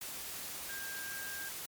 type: tone in noise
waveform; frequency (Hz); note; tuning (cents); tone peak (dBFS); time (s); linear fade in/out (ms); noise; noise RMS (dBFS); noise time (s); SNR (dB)
sine; 1600; G6; +35; -42; 0.69-1.49; 5; white; -43; 0.01-1.66; -2
effects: MP3 96 kbps